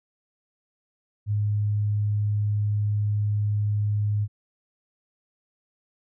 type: tone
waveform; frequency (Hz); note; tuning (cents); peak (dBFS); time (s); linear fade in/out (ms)
sine; 104.2; G#2; +6; -21; 1.26-4.28; 50
effects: none